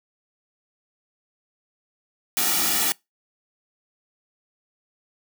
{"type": "noise with comb filter", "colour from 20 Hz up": "white", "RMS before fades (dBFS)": -22, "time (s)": [2.37, 2.92], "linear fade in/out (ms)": 0, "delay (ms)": 1.9, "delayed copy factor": -0.75, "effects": ["noise-tail reverb RT60 0.2 s tail -25 dB re dry", "high-pass 150 Hz 12 dB/octave"]}